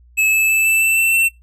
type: tone with pitch steps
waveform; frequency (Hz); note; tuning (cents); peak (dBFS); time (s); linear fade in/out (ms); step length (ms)
square; 2596 / 2613 / 2629 / 2646 / 2663 / 2680 / 2697; E7 / E7 / E7 / E7 / E7 / E7 / E7; -27 / -16 / -5 / +6 / +17 / +28 / +39; -13; 0.17-1.29; 20; 160
effects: noise-tail reverb RT60 0.2 s tail -22 dB re dry + added 60 Hz sine -45 dBFS peak until 1.42 s